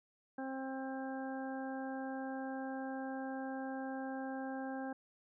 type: harmonic tone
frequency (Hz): 265.4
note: C4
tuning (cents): +25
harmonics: 1 / 2 / 3 / 4 / 5 / 6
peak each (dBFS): -41 / -46 / -45 / -57 / -58 / -50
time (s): 0.38-4.93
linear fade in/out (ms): 5
effects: none